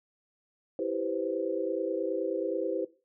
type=chord; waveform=sine; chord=C major seventh; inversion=first; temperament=equal; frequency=329.6 / 392 / 493.9 / 523.3 Hz; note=E4 / G4 / B4 / C5; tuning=0 / 0 / 0 / 0 cents; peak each=-34 dBFS; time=0.79-2.85 s; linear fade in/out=2 ms; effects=noise-tail reverb RT60 0.3 s tail -17 dB re dry